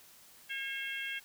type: harmonic tone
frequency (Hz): 541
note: C#5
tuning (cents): -42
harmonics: 3 / 4 / 5 / 6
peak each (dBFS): -40 / -41 / -42 / -43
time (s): 0.49-1.2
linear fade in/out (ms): 20
effects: white hiss -58 dBFS RMS until 1.24 s